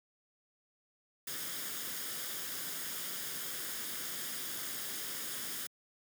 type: noise with comb filter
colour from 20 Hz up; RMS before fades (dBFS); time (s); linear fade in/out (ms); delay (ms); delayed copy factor
white; -40; 1.27-5.67; 5; 0.59; +0.5
effects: high-pass 150 Hz 12 dB/octave